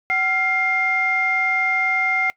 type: tone cluster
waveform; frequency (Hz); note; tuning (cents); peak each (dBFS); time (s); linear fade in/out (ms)
sine; 755 / 1384 / 2114; F#5 / F6 / C7; +35 / -16 / +17; -24 / -26 / -18; 0.1-2.3; 0
effects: noise-tail reverb RT60 0.1 s tail -22 dB re dry + tanh soft clip ceiling -9 dBFS